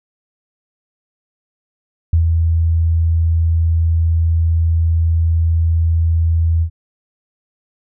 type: tone with ADSR envelope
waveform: sine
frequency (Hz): 82.41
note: E2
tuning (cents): 0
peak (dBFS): -8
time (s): 2.13-6.7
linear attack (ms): 4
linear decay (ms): 100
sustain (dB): -3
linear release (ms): 81
effects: none